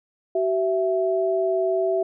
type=tone pair together; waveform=sine; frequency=380 / 661.5 Hz; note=F#4 / E5; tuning=+46 / +6 cents; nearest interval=minor seventh; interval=960 cents; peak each=-22 dBFS; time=0.35-2.03 s; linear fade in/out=5 ms; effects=none